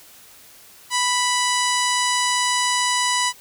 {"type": "harmonic tone", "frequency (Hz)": 987.8, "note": "B5", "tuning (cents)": 0, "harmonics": [1, 2, 3, 4, 5, 6, 7, 8, 9, 10], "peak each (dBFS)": [-22, -25, -27, -28, -29, -30, -30, -31, -32, -32], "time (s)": [0.9, 3.33], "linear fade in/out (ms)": 50, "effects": ["white hiss -47 dBFS RMS until 3.4 s"]}